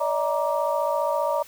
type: tone cluster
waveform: sine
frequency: 578 / 633 / 941 / 1174 Hz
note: D5 / D#5 / A#5 / D6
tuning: -28 / +30 / +16 / -1 cents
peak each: -25 / -27 / -26 / -32 dBFS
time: 0-1.43 s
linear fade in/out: 10 ms
effects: white hiss -48 dBFS RMS until 1.47 s